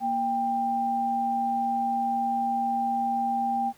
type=tone pair together; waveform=sine; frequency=235.5 / 792 Hz; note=A#3 / G5; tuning=+18 / +18 cents; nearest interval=octave + major sixth; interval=2100 cents; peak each=-32 / -24 dBFS; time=0-3.73 s; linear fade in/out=50 ms; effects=pink hiss -57 dBFS RMS until 3.77 s + high-pass 80 Hz 12 dB/octave